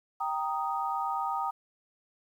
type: chord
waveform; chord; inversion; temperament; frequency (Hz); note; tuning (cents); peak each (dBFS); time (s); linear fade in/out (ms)
sine; Eb major; first; equal; 784 / 932.3 / 1244.5; G5 / Bb5 / Eb6; 0 / 0 / 0; -33; 0.2-1.51; 10
effects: 10-bit